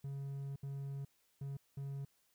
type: tone bursts at uneven times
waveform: triangle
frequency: 138.59 Hz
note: C#3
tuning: in tune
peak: -38 dBFS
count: 4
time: 0.04-0.56 / 0.63-1.05 / 1.41-1.57 / 1.77-2.05 s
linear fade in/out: 5 ms
effects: white hiss -75 dBFS RMS until 2.34 s